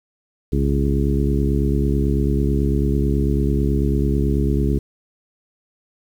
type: harmonic tone with a mistuned harmonic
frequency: 69.1 Hz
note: C#2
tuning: 5 cents flat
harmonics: 1 / 2 / 3 / 4 / 5 / 6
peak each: -19 / -22 / -24 / -25 / -26 / -27 dBFS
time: 0.52-4.79 s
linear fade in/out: 10 ms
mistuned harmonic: 1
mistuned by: -150 cents
effects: 8-bit